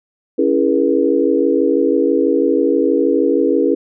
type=chord; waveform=sine; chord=C# minor seventh; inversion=none; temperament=equal with one note detuned; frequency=277.2 / 329.6 / 415.3 / 481.5 Hz; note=C#4 / E4 / G#4 / B4; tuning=0 / 0 / 0 / -44 cents; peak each=-17 dBFS; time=0.38-3.75 s; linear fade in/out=10 ms; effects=none